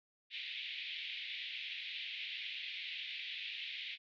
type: band-pass noise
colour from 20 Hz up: white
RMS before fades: -44 dBFS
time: 0.3-3.98 s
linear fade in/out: 50 ms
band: 2100 to 3700 Hz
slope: 48 dB/octave
effects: none